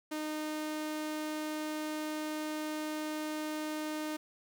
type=tone; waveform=sawtooth; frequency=307.1 Hz; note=D#4; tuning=23 cents flat; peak=-31 dBFS; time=0.11-4.17 s; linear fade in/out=10 ms; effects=10-bit